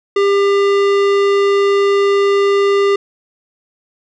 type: tone with tanh clipping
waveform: sine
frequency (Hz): 399.5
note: G4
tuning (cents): +33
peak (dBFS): -12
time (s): 0.16-2.96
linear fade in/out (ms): 5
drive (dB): 18
effects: none